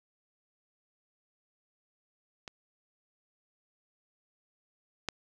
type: clicks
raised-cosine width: 0.2 ms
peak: -24 / -14 dBFS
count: 2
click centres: 2.478 / 5.087 s
effects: none